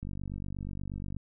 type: click train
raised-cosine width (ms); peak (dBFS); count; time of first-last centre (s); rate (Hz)
5; -26; 56; 0.03-1.166; 48.4
effects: none